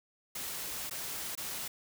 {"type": "noise with dropouts", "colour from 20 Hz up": "white", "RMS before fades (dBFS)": -39, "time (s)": [0.35, 1.68], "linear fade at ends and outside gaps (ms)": 5, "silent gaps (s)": [[0.897, 0.909], [1.353, 1.375]], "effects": []}